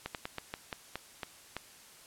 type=slowing click train; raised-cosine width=0.3 ms; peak=-20 dBFS; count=9; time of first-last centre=0.06-1.566 s; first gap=88 ms; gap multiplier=1.21; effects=white hiss -55 dBFS RMS until 2.06 s + low-pass 11000 Hz 12 dB/octave

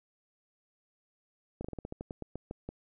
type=slowing click train; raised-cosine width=2 ms; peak=-25 dBFS; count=13; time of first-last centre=1.61-2.69 s; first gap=35 ms; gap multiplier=1.16; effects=none

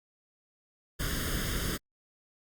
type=noise with comb filter; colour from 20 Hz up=pink; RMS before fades=-32 dBFS; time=0.99-1.78 s; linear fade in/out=20 ms; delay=0.6 ms; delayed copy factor=+0.8; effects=Opus 48 kbps

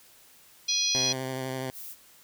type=harmonic tone; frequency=830.6 Hz; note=G#5; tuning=in tune; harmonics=3 / 4 / 5 / 6 / 7; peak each=-36 / -31 / -28 / -34 / -28 dBFS; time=0.68-1.13 s; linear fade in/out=10 ms
type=tone with vibrato; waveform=10% pulse; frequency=130.81 Hz; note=C3; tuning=in tune; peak=-23 dBFS; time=0.95-1.7 s; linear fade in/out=0 ms; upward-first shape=sine; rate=12 Hz; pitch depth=20 cents each way
type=noise; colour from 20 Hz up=violet; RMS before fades=-41 dBFS; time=1.72-1.96 s; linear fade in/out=50 ms
effects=white hiss -56 dBFS RMS until 2.23 s

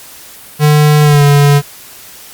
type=tone with pitch glide; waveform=square; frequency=150 to 143.56 Hz; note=D3 to D3; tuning=+37 to -39 cents; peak=-5 dBFS; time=0.59-1.62 s; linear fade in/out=50 ms; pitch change=-76 cents; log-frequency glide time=1.02-1.23 s; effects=white hiss -34 dBFS RMS until 2.33 s + Opus 48 kbps

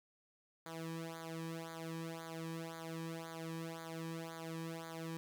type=tone with flanger; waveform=sawtooth; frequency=163.9 Hz; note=E3; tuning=10 cents flat; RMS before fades=-45 dBFS; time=0.66-5.17 s; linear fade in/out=0 ms; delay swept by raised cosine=0.36 to 1.46 ms; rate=1.9 Hz; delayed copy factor=-0.95; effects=none

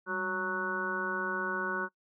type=harmonic tone with a mistuned harmonic; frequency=185 Hz; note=F#3; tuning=in tune; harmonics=1 / 2 / 3 / 5 / 6 / 7 / 8; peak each=-42 / -38 / -43 / -41 / -38 / -43 / -33 dBFS; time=0.06-1.89 s; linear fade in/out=50 ms; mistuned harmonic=1; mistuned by=+99 cents; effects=noise-tail reverb RT60 0.1 s tail -23 dB re dry

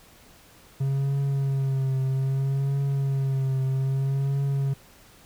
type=tone with vibrato; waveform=triangle; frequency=135.7 Hz; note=C#3; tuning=36 cents flat; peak=-20 dBFS; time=0.8-4.74 s; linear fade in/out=10 ms; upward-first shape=triangle; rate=0.62 Hz; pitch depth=46 cents each way; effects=pink hiss -53 dBFS RMS until 5.25 s

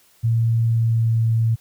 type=tone with pitch glide; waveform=sine; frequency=114.8 to 113.48 Hz; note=A#2 to A#2; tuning=-26 to -46 cents; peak=-15 dBFS; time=0.23-1.56 s; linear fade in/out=20 ms; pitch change=-20 cents; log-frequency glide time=0.65-1.22 s; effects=white hiss -56 dBFS RMS until 1.6 s

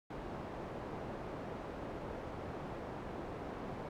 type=low-pass noise; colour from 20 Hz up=white; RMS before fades=-44 dBFS; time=0.1-3.89 s; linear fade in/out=5 ms; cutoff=670 Hz; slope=12 dB/octave; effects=none

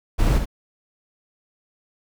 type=noise with echo; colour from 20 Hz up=brown; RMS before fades=-18 dBFS; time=0.18-0.39 s; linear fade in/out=20 ms; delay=67 ms; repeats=1; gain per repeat=-5 dB; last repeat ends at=0.457 s; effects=none

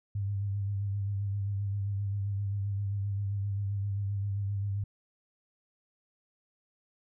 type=tone with vibrato; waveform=sine; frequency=100 Hz; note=G2; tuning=35 cents sharp; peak=-29 dBFS; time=0.15-4.84 s; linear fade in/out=5 ms; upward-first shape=sine; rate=7.6 Hz; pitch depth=37 cents each way; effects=none

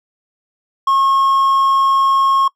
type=tone; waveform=triangle; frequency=1085 Hz; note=C#6; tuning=37 cents flat; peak=-9 dBFS; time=0.87-2.48 s; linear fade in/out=5 ms; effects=noise-tail reverb RT60 0.1 s tail -22 dB re dry

